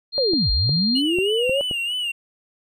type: tone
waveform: sine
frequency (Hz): 4200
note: C8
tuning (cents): +6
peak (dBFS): -20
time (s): 0.12-1.02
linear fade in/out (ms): 50
type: linear two-way sweep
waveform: sine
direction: down then up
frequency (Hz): 571 to 43.65 to 571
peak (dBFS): -19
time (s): 0.18-1.61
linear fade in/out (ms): 0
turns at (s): 0.51
type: clicks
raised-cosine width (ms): 2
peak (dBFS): -17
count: 5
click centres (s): 0.335 / 0.693 / 1.186 / 1.495 / 1.712
type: tone with vibrato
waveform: triangle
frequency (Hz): 2868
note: F7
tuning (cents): +45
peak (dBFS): -21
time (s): 0.95-2.12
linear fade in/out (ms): 10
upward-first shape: sine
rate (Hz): 3.2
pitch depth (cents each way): 80
effects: none